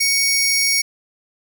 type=tone pair together; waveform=sawtooth; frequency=2227 / 5594 Hz; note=C#7 / F8; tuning=+7 / +2 cents; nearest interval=octave + major third; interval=1595 cents; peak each=-15 dBFS; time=0-0.82 s; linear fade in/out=10 ms; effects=none